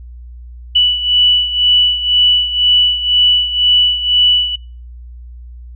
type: beating tone pair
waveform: sine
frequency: 2960 / 2962 Hz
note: F#7 / F#7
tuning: 0 / +1 cents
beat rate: 2 Hz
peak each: -10 / -15 dBFS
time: 0.75-4.56 s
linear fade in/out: 10 ms
effects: noise-tail reverb RT60 0.4 s tail -26 dB re dry + added 60 Hz sine -30 dBFS peak until 5.75 s